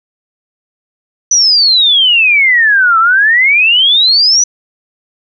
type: exponential two-way sweep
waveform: sine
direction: down then up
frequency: 6010 to 1301 to 6010 Hz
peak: -5 dBFS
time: 1.31-4.44 s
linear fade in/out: 5 ms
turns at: 2.99 s
effects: none